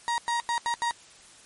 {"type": "tone bursts at uneven times", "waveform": "35% pulse", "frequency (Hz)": 943, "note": "A#5", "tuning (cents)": 20, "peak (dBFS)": -23, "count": 5, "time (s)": [[0.08, 0.18], [0.28, 0.4], [0.49, 0.58], [0.66, 0.74], [0.82, 0.91]], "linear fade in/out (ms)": 0, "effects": ["white hiss -52 dBFS RMS until 1.45 s", "MP3 48 kbps"]}